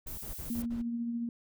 brown noise bursts, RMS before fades -43 dBFS, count 5, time 0.06-0.82 s, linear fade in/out 10 ms, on 120 ms, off 40 ms
violet noise, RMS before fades -43 dBFS, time 0.07-0.62 s, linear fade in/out 0 ms
sine tone with tremolo, 234.9 Hz, A#3, 13 cents sharp, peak -30 dBFS, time 0.5-1.29 s, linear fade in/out 2 ms, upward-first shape triangle, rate 14 Hz, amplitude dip 35%
effects none

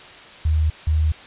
sine tone pair in turn, 77.78 / 77.78 Hz, D#2 / D#2, 0 / 0 cents, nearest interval unison, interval 0 cents, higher neither, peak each -15 dBFS, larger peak neither, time 0.45-0.7 / 0.87-1.12 s, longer neither, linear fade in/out 5 ms, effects white hiss -41 dBFS RMS until 1.26 s + resampled to 8000 Hz

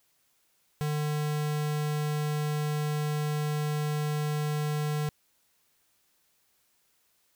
square tone, 150 Hz, D3, 37 cents sharp, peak -28 dBFS, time 0.81-5.09 s, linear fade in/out 0 ms, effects white hiss -70 dBFS RMS until 7.35 s

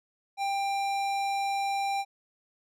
sine tone with tanh clipping, 792 Hz, G5, 18 cents sharp, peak -29 dBFS, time 0.37-2.05 s, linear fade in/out 50 ms, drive 18 dB, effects none

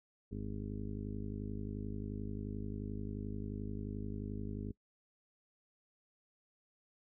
harmonic tone, 51.4 Hz, G#1, 17 cents flat, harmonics 1 / 2 / 3 / 4 / 5 / 6 / 7 / 8 / 9, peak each -44 / -44 / -52 / -45 / -47 / -51 / -60 / -51 / -63 dBFS, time 0.31-4.72 s, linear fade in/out 10 ms, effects noise-tail reverb RT60 0.1 s tail -22 dB re dry

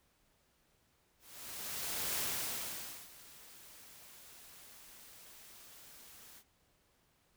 white noise with ADSR envelope, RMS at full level -36 dBFS, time 1.19-6.44 s, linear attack 1000 ms, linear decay 890 ms, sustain -20 dB, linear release 66 ms, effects pink hiss -73 dBFS RMS until 7.36 s

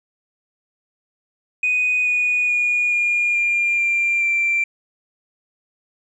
triangle tone with pitch steps, 2489 / 2466 / 2443 / 2421 / 2399 / 2377 / 2355 Hz, D#7 / D#7 / D#7 / D#7 / D7 / D7 / D7, 0 / -16 / -32 / -48 / +36 / +20 / +4 cents, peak -13 dBFS, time 1.63-4.64 s, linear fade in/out 5 ms, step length 430 ms, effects tanh soft clip ceiling -13 dBFS + resampled to 22050 Hz

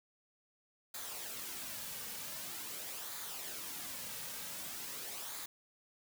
white noise with flanger, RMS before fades -44 dBFS, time 0.94-5.46 s, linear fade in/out 5 ms, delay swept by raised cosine 0.35 to 2.95 ms, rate 0.45 Hz, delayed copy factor -0.5, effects none

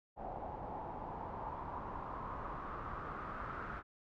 pink noise with low-pass filter sweep, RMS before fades -44 dBFS, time 0.16-3.83 s, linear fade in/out 50 ms, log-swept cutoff 770 to 1400 Hz, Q 5, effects none

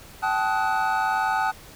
triangle tone cluster, 767 / 868 / 1259 / 1481 Hz, G5 / A5 / D#6 / F#6, -38 / -24 / +20 / +1 cents, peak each -24 / -23 / -27 / -26 dBFS, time 0.22-1.52 s, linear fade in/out 20 ms, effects pink hiss -46 dBFS RMS until 1.75 s

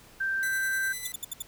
sine tone, 1568 Hz, G6, in tune, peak -26 dBFS, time 0.2-0.93 s, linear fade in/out 10 ms
5% pulse tone with tremolo, 2000 Hz, B6, 21 cents sharp, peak -23 dBFS, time 0.43-1.12 s, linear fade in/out 0 ms, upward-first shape square, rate 10 Hz, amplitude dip 35%
5% pulse tone bursts, 3520 Hz, A7, in tune, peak -23 dBFS, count 5, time 1.05-1.423 s, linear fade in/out 5 ms, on 21 ms, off 67 ms
effects pink hiss -54 dBFS RMS until 1.47 s

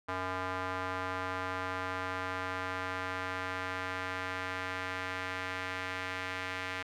square tone with band-pass filter sweep, 92.5 Hz, F#2, in tune, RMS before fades -37 dBFS, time 0.08-6.83 s, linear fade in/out 10 ms, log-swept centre 1200 to 2000 Hz, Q 1.5, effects none

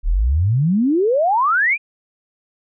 sine exponential sweep, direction up, 34.47 to 2505 Hz, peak -13 dBFS, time 0.03-1.78 s, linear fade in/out 50 ms, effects none

